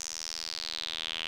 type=tone with band-pass filter sweep; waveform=sawtooth; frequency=80.8 Hz; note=E2; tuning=34 cents flat; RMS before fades=-37 dBFS; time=0-1.27 s; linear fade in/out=0 ms; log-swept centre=6400 to 3000 Hz; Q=4.8; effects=none